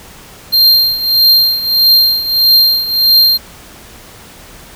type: tone with tremolo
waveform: square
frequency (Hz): 4186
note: C8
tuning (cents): 0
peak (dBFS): -4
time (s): 0.52-3.38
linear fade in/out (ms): 20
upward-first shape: triangle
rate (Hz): 1.6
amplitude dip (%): 80
effects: pink hiss -36 dBFS RMS until 4.75 s